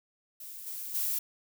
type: noise with level steps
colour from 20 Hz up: violet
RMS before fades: -44 / -39 / -31 dBFS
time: 0.4-1.19 s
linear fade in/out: 5 ms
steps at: 0.66 / 0.94 s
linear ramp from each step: 10 ms
effects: none